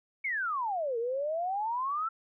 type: exponential two-way sweep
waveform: sine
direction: down then up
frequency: 2257 to 450.5 to 1354 Hz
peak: -29 dBFS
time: 0.24-2.09 s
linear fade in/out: 10 ms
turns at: 0.98 s
effects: none

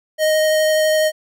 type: tone with vibrato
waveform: square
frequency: 622.3 Hz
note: D#5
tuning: in tune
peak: -14 dBFS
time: 0.18-1.12 s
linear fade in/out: 50 ms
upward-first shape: sine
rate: 12 Hz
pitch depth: 8 cents each way
effects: none

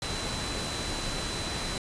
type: tone in noise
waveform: sine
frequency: 4009 Hz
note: B7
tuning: 25 cents sharp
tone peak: -38 dBFS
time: 0.02-1.78 s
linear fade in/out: 2 ms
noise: pink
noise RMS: -33 dBFS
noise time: 0.02-1.78 s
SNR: -8 dB
effects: resampled to 22050 Hz

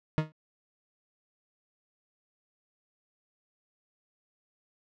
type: tone with exponential decay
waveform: 40% pulse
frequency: 155.56 Hz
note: D#3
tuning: in tune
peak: -19 dBFS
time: 0.18-0.32 s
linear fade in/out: 0 ms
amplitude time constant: 29 ms
effects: low-pass 3000 Hz 12 dB/octave

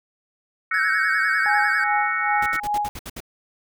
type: chord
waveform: sine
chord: F# dominant seventh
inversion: third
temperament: equal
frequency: 1318.5 / 1480 / 1864.7 / 2217 Hz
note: E6 / F#6 / A#6 / C#7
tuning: 0 / 0 / 0 / 0 cents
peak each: -26 / -27 / -26 / -27 dBFS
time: 0.71-2.6 s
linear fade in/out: 5 ms
type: tone with vibrato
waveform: triangle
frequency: 1613 Hz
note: G6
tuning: 49 cents sharp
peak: -19 dBFS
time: 0.74-1.84 s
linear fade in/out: 2 ms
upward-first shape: sine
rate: 10 Hz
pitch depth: 93 cents each way
type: tone with tremolo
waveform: sine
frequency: 830.6 Hz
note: G#5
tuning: in tune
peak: -19 dBFS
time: 1.46-2.89 s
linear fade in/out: 0 ms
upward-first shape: sine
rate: 2.5 Hz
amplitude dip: 90%
type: noise bursts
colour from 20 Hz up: pink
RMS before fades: -34 dBFS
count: 8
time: 2.42-3.204 s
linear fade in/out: 5 ms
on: 42 ms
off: 64 ms
effects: none

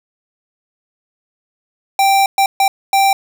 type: tone bursts at uneven times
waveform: square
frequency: 784 Hz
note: G5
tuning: in tune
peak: -10 dBFS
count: 4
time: 1.99-2.26 / 2.38-2.46 / 2.6-2.68 / 2.93-3.13 s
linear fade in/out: 2 ms
effects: none

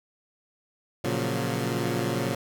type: chord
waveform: 15% pulse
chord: Gb major seventh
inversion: first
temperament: equal with one note detuned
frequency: 116.54 / 138.59 / 175.32 / 185 Hz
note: Bb2 / Db3 / F3 / Gb3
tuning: 0 / 0 / +7 / 0 cents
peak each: -23 / -24 / -27 / -28 dBFS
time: 1.04-2.35 s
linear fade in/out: 5 ms
effects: none

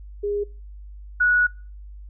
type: tone pair in turn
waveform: sine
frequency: 409.6 / 1464.7 Hz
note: G#4 / F#6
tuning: -24 / -18 cents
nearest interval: octave + minor seventh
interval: 2206 cents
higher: second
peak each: -22 / -15 dBFS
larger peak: second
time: 0.23-0.44 / 1.2-1.47 s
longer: second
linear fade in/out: 10 ms
effects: noise-tail reverb RT60 0.4 s tail -26 dB re dry + added 50 Hz sine -37 dBFS peak until 2.09 s

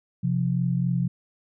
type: tone pair together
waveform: sine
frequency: 130.9 / 174.73 Hz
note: C3 / F3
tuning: +1 / +1 cents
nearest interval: perfect fourth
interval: 500 cents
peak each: -24 dBFS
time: 0.23-1.08 s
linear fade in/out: 10 ms
effects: none

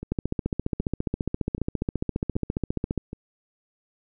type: two click trains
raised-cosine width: 3 ms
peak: -12 / -21 dBFS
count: 43 / 5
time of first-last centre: 0.12-2.977 / 0.03-3.131 s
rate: 14.7 / 1.29 Hz
effects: none

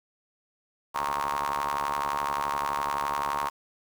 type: ring-modulated tone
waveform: sawtooth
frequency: 71.7 Hz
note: D2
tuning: 41 cents flat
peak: -20 dBFS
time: 0.94-3.5 s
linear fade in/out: 20 ms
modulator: 1010 Hz
effects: 8-bit

